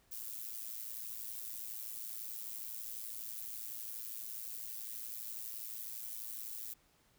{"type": "noise with amplitude modulation", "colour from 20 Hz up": "violet", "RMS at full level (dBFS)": -41, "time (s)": [0.11, 6.74], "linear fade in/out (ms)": 10, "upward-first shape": "sine", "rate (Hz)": 112, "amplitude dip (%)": 75, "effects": ["pink hiss -70 dBFS RMS until 7.18 s"]}